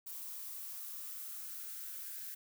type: noise with high-pass filter sweep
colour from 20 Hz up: violet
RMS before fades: -45 dBFS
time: 0.06-2.35 s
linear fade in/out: 10 ms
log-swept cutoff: 960 to 1600 Hz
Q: 4.8
effects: none